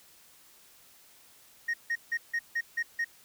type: tone bursts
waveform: sine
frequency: 1864.7 Hz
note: A#6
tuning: in tune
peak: -24 dBFS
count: 7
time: 1.68-3.046 s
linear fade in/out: 10 ms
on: 58 ms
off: 160 ms
effects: tanh soft clip ceiling -26 dBFS + white hiss -58 dBFS RMS until 3.24 s